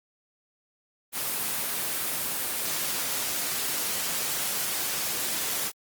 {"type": "high-pass noise", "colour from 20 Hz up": "white", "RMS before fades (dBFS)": -29, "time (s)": [1.12, 5.72], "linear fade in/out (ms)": 50, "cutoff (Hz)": 110, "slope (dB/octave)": 12, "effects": ["Opus 24 kbps"]}